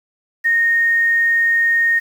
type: tone with quantisation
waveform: sine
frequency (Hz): 1851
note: A#6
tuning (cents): -13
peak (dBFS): -12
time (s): 0.44-2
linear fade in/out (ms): 20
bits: 7
effects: none